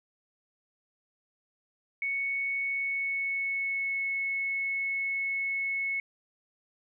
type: tone with pitch glide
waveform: sine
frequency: 2217 to 2197 Hz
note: C#7 to C#7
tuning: 0 to -16 cents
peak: -28 dBFS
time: 2.02-6 s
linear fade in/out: 2 ms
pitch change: -16 cents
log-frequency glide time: 2.63-4.07 s
effects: none